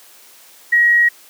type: tone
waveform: sine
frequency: 1899 Hz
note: A#6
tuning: 32 cents sharp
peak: -9 dBFS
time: 0.72-1.09 s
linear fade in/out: 10 ms
effects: white hiss -45 dBFS RMS until 1.29 s + high-pass 300 Hz 12 dB/octave